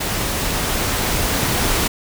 pink noise with level ramp, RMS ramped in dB -22 to -18 dBFS, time 0-1.88 s, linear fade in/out 10 ms, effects none

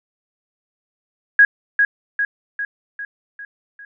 sine tone with echo, 1652 Hz, G#6, 10 cents flat, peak -6 dBFS, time 1.39-1.45 s, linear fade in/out 2 ms, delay 400 ms, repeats 6, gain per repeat -5 dB, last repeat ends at 3.85 s, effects none

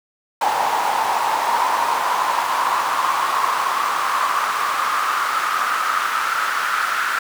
brown noise with high-pass filter sweep, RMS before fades -20 dBFS, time 0.41-7.19 s, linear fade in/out 5 ms, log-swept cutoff 860 to 1400 Hz, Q 5.8, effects none

